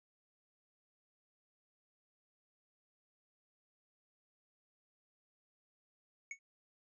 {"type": "tone with exponential decay", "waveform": "square", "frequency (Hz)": 2217, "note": "C#7", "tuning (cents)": 0, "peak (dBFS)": -39, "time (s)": [6.31, 6.39], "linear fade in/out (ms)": 2, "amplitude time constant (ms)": 17, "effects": ["resampled to 22050 Hz"]}